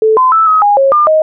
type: tone with pitch steps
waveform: sine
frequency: 438 / 1025 / 1316 / 1270 / 820 / 544 / 1201 / 626 Hz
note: A4 / C6 / E6 / D#6 / G#5 / C#5 / D6 / D#5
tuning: -8 / -36 / -3 / +35 / -22 / -33 / +38 / +10 cents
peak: -5 dBFS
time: 0.02-1.22 s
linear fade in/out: 2 ms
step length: 150 ms
effects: none